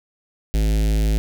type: tone with notch filter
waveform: square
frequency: 53 Hz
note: G#1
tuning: 36 cents sharp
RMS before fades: -18 dBFS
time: 0.54-1.18 s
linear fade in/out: 0 ms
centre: 1100 Hz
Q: 0.55
effects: none